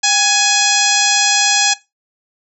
harmonic tone with a mistuned harmonic, 837 Hz, G#5, 13 cents sharp, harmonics 1 / 2 / 3 / 4 / 5 / 6 / 7 / 8 / 9, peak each -20 / -20 / -20 / -20 / -20 / -20 / -20 / -20 / -20 dBFS, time 0.03-1.74 s, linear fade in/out 10 ms, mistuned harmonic 1, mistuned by -69 cents, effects noise-tail reverb RT60 0.2 s tail -17 dB re dry

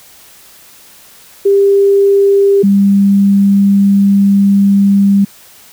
sine tone pair in turn, 397.6 / 198.8 Hz, G4 / G3, +25 / +25 cents, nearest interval octave, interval 1200 cents, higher first, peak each -5 dBFS, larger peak neither, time 1.45-2.63 / 2.63-5.25 s, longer second, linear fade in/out 10 ms, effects white hiss -40 dBFS RMS until 5.72 s

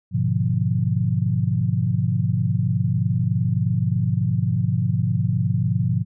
sine chord, G# diminished seventh, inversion none, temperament equal, 103.83 / 123.47 / 146.83 / 174.61 Hz, G#2 / B2 / D3 / F3, 0 / 0 / 0 / 0 cents, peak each -23 / -22 / -26 / -24 dBFS, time 0.11-6.05 s, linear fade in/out 50 ms, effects none

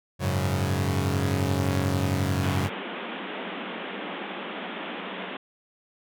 sawtooth chord, F# suspended second, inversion none, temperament equal, 92.5 / 103.83 / 138.59 Hz, F#2 / G#2 / C#3, 0 / 0 / 0 cents, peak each -22 / -26 / -24 dBFS, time 0.19-2.7 s, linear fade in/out 50 ms
pink band-pass noise, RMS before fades -35 dBFS, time 2.43-5.37 s, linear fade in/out 5 ms, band 180 to 3500 Hz, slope 96 dB/octave
effects none

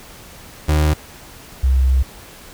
35% pulse / sine tone pair in turn, 76.4 / 65.37 Hz, D#2 / C2, -31 / -1 cents, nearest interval minor third, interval 270 cents, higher first, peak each -11 dBFS, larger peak neither, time 0.68-0.94 / 1.63-2.03 s, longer second, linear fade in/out 10 ms, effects pink hiss -40 dBFS RMS until 2.53 s

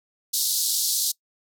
pink band-pass noise, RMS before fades -24 dBFS, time 0.33-1.12 s, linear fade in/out 10 ms, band 3900 to 16000 Hz, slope 48 dB/octave, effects noise-tail reverb RT60 0.1 s tail -23 dB re dry

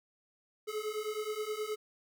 square beating tone pair, 422.4 / 431.9 Hz, G#4 / A4, +29 / -32 cents, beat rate 9.5 Hz, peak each -39 / -38 dBFS, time 0.67-1.76 s, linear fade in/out 20 ms, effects none

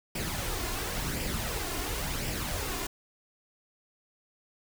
pink noise with flanger, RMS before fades -33 dBFS, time 0.15-2.87 s, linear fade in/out 5 ms, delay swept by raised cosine 0.38 to 2.88 ms, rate 0.94 Hz, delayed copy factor +0.5, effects none

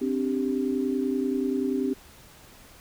sine chord, C suspended second, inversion none, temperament equal with one note detuned, 261.6 / 292 / 392 Hz, C4 / D4 / G4, 0 / -10 / 0 cents, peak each -26 / -30 / -29 dBFS, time 0.01-1.94 s, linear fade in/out 10 ms, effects pink hiss -51 dBFS RMS until 2.8 s

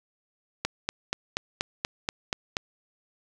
click train, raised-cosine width 0.2 ms, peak -9 dBFS, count 9, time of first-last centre 0.65-2.568 s, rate 4.17 Hz, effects 7-bit

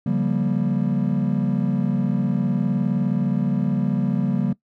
triangle chord, G half-diminished seventh, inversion second, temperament just, 141.12 / 176.4 / 196 / 235.2 Hz, Db3 / F3 / G3 / Bb3, +31 / +18 / 0 / +16 cents, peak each -22 / -23 / -21 / -22 dBFS, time 0.06-4.53 s, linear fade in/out 5 ms, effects noise-tail reverb RT60 0.1 s tail -20 dB re dry + tanh soft clip ceiling -7 dBFS

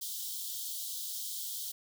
white high-pass noise, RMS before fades -39 dBFS, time 0.01-1.72 s, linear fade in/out 10 ms, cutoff 3100 Hz, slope 96 dB/octave, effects none

